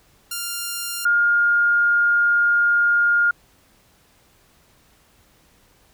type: tone pair in turn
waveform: 5% pulse / sine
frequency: 1396.9 / 1415.6 Hz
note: F6 / F6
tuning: 0 / +23 cents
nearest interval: unison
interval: 23 cents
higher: second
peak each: -14 dBFS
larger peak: neither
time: 0.31-1.05 / 1.05-3.31 s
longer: second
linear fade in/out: 5 ms
effects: pink hiss -57 dBFS RMS until 5.93 s